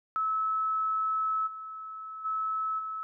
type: tone with level steps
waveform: sine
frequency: 1299 Hz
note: E6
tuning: 26 cents flat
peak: -26 / -38 / -28 / -33 dBFS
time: 0.16-3.03 s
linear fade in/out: 0 ms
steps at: 1.46 / 2.24 / 2.78 s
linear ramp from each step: 20 ms
effects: none